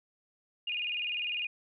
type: tone with vibrato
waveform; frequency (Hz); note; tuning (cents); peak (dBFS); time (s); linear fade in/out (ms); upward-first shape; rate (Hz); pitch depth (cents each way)
sine; 2637; E7; 0; -31; 0.67-1.47; 5; square; 20; 120
effects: none